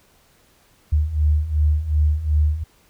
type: beating tone pair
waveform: sine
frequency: 73.9 / 76.6 Hz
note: D2 / D#2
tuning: +11 / -27 cents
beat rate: 2.7 Hz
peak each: -21 / -17 dBFS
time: 0.92-2.64 s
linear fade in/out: 10 ms
effects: pink hiss -57 dBFS RMS until 2.89 s